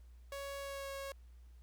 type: tone with pitch glide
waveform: sawtooth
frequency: 557 to 549 Hz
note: C#5 to C#5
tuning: +8 to -17 cents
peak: -38 dBFS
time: 0.32-1.12 s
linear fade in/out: 2 ms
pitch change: -25 cents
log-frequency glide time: 0.6-0.9 s
effects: added 60 Hz sine -54 dBFS peak until 1.62 s + pink hiss -75 dBFS RMS until 1.62 s